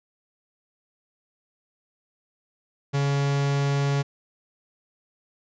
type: tone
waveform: 45% pulse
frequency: 140.5 Hz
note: C#3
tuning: 24 cents sharp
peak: -21 dBFS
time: 2.93-4.03 s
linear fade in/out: 20 ms
effects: resampled to 16000 Hz